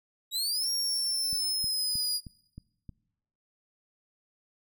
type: linear two-way sweep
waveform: sawtooth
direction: up then down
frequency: 3773 to 5588 to 4856 Hz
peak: -25 dBFS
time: 0.31-2.21 s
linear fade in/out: 50 ms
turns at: 0.7 s
type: click train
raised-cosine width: 5 ms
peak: -30 dBFS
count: 6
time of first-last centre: 1.33-2.893 s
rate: 3.2 Hz
effects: noise-tail reverb RT60 0.9 s tail -24 dB re dry